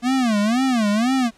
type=tone with vibrato; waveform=square; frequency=233.1 Hz; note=A#3; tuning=in tune; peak=-17 dBFS; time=0.02-1.31 s; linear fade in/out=50 ms; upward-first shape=sine; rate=2 Hz; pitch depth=230 cents each way; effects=pink hiss -54 dBFS RMS until 1.37 s + low-pass 8000 Hz 12 dB/octave